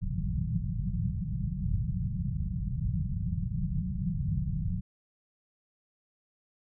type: low-pass noise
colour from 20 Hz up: white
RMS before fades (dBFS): -31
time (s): 0.01-4.81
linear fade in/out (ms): 20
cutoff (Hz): 190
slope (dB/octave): 96
effects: none